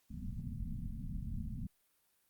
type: low-pass noise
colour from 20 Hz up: pink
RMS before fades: -41 dBFS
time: 0.1-1.67 s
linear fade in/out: 10 ms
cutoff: 250 Hz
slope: 96 dB/octave
effects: white hiss -75 dBFS RMS until 2.29 s + Opus 48 kbps